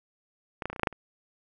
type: clicks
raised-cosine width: 0.5 ms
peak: -18 / -15 / -22 / -22 / -25 / -18 / -9 / -8 / -29 dBFS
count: 9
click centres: 0.622 / 0.656 / 0.7 / 0.73 / 0.762 / 0.796 / 0.833 / 0.872 / 0.927 s
effects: none